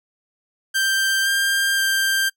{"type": "tone with pitch steps", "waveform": "sawtooth", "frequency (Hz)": [1573, 1593, 1580], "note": ["G6", "G6", "G6"], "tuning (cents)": [6, 27, 13], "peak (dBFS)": -14, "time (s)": [0.74, 2.3], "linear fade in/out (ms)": 20, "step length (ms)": 520, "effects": ["noise-tail reverb RT60 0.1 s tail -25 dB re dry"]}